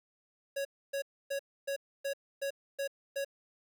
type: tone bursts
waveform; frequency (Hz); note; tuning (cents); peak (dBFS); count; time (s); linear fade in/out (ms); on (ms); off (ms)
square; 554.4; C#5; 0; -33; 8; 0.56-3.248; 10; 91; 280
effects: 11-bit